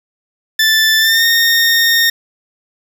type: tone with pitch glide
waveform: 20% pulse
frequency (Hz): 1760 to 1841.1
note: A6 to A#6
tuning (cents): 0 to -22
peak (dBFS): -4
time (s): 0.59-2.1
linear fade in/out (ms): 5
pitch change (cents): +78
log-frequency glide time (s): 0.99-1.24
effects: 7-bit